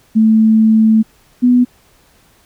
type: tone pair in turn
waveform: sine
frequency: 220 / 246.9 Hz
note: A3 / B3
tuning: 0 / 0 cents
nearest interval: major second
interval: 200 cents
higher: second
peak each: -6 dBFS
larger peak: neither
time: 0.15-1.03 / 1.42-1.65 s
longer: first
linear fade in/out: 20 ms
effects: pink hiss -51 dBFS RMS until 2.45 s

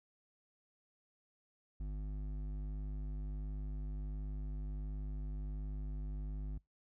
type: tone with hard clipping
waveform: sine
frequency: 50.7 Hz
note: G#1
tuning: 41 cents flat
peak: -40 dBFS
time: 1.8-6.58 s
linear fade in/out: 5 ms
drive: 10 dB
effects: noise-tail reverb RT60 0.2 s tail -25 dB re dry

